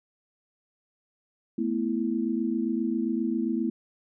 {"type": "chord", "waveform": "sine", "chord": "A suspended second", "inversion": "none", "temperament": "just", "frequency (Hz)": [220, 247.5, 330], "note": ["A3", "B3", "E4"], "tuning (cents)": [0, 4, 2], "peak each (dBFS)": -29, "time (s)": [1.58, 3.7], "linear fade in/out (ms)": 5, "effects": []}